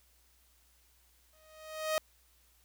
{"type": "tone with exponential growth", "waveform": "sawtooth", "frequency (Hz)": 626, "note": "D#5", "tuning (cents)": 10, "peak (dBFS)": -23, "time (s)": [1.33, 1.98], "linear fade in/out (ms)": 0, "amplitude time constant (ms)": 140, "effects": ["added 60 Hz sine -68 dBFS peak until 2.64 s", "white hiss -68 dBFS RMS until 2.64 s"]}